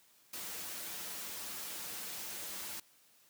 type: noise with comb filter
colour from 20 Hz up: white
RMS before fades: -43 dBFS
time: 0.33-2.8 s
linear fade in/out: 5 ms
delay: 7.5 ms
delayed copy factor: -0.5
effects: white hiss -66 dBFS RMS until 3.29 s + high-pass 100 Hz 12 dB/octave